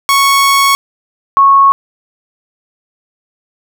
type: tone pair in turn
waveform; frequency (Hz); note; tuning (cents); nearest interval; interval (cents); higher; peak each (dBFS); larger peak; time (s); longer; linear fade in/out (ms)
sawtooth / sine; 1107 / 1101.1; C#6 / C#6; -3 / -12; unison; 9; first; -3; neither; 0.09-0.75 / 1.37-1.72; first; 0
effects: none